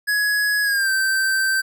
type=tone with pitch glide; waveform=square; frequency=1677 to 1555.7 Hz; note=G#6 to G6; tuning=+16 to -14 cents; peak=-18 dBFS; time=0.07-1.62 s; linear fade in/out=20 ms; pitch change=-130 cents; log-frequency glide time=0.63-0.9 s; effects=none